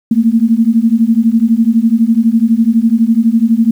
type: beating tone pair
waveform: sine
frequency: 221.8 / 233.8 Hz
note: A3 / A#3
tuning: +14 / +5 cents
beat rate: 12 Hz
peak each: -10 dBFS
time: 0.11-3.71 s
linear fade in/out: 5 ms
effects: 7-bit